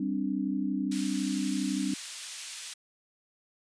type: chord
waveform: sine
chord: G suspended fourth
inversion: none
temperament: equal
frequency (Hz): 196 / 261.6 / 293.7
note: G3 / C4 / D4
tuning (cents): 0 / 0 / 0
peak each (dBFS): -32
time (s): 0-1.94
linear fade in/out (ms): 5
type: high-pass noise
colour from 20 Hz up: pink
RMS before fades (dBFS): -40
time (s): 0.91-2.74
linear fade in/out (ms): 10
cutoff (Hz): 2900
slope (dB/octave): 12
effects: resampled to 22050 Hz

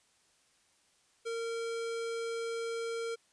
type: tone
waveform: square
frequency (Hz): 460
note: A#4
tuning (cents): -23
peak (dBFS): -35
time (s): 1.25-3.16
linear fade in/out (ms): 20
effects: white hiss -69 dBFS RMS until 3.32 s + resampled to 22050 Hz

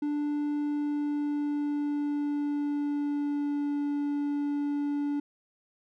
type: tone with pitch glide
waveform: triangle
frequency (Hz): 293.7 to 288.8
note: D4 to D4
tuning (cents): 0 to -29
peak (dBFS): -25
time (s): 0.02-5.2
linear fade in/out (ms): 5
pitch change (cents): -29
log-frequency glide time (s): 0.54-3.8
effects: none

